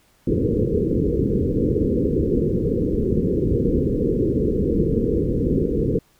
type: low-pass noise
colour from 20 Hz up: white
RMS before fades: -20 dBFS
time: 0.27-5.99 s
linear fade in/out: 5 ms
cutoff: 490 Hz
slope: 96 dB/octave
effects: pink hiss -59 dBFS RMS until 6.19 s